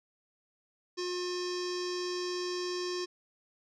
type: tone with low-pass filter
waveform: square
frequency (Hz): 358.3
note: F4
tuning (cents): +44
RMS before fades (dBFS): -35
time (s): 0.97-3.06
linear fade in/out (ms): 20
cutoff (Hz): 5400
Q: 5.6
effects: none